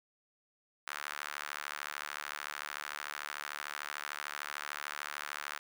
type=tone with high-pass filter; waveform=sawtooth; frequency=73.42 Hz; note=D2; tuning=in tune; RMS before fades=-42 dBFS; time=0.87-5.59 s; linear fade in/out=5 ms; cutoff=1400 Hz; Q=2; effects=none